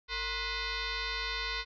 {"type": "tone with frequency modulation", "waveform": "sine", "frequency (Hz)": 1066, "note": "C6", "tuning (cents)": 32, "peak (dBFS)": -32, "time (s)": [0.08, 1.65], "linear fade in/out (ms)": 50, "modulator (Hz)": 507, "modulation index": 7, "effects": []}